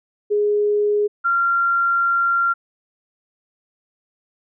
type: tone pair in turn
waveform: sine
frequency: 415.3 / 1380.1 Hz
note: G#4 / F6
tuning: 0 / -21 cents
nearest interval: octave + major sixth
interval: 2079 cents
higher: second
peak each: -15 dBFS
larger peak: neither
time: 0.3-1.08 / 1.24-2.54 s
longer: second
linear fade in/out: 20 ms
effects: none